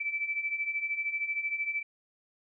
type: beating tone pair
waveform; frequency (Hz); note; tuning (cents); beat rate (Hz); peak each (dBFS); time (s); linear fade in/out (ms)
sine; 2310 / 2323; D7 / D7; -29 / -20; 13; -36 / -31; 0-1.83; 10
effects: none